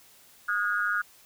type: tone with amplitude modulation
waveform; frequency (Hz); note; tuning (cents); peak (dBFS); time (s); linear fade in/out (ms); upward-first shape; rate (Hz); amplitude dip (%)
sine; 1443; F#6; -44; -20; 0.48-1.02; 10; sine; 199; 100
effects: white hiss -56 dBFS RMS until 1.25 s